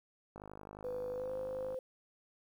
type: click train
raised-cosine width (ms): 1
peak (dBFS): -34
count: 72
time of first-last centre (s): 0.36-1.744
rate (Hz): 51.3
type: tone with pitch glide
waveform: sine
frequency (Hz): 500 to 517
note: B4 to C5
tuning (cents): +21 to -21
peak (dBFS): -37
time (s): 0.84-1.79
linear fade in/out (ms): 2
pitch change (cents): +58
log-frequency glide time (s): 1.14-1.32
effects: 11-bit